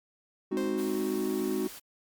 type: chord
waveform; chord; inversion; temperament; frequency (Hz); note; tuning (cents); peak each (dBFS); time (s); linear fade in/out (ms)
triangle; Ab dominant seventh; none; equal; 207.7 / 261.6 / 311.1 / 370; Ab3 / C4 / Eb4 / Gb4; 0 / 0 / 0 / 0; -33 / -33 / -32 / -29; 0.51-1.68; 10
type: tone with exponential decay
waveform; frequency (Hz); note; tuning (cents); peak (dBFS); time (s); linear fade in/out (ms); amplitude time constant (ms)
sawtooth; 523.3; C5; 0; -31; 0.57-1.54; 0; 210
type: noise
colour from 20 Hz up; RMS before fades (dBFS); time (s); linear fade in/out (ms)
white; -45; 0.77-1.8; 20
effects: Opus 48 kbps